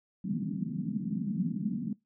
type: band-pass noise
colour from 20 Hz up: pink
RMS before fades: -33 dBFS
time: 0.24-1.93 s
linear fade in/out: 2 ms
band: 160 to 250 Hz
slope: 48 dB/octave
effects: noise-tail reverb RT60 0.2 s tail -22 dB re dry